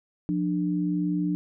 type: tone pair together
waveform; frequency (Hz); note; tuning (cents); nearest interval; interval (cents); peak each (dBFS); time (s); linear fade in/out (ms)
sine; 176.84 / 297.4; F3 / D4; +22 / +22; major sixth; 900; -26; 0.29-1.35; 0
effects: none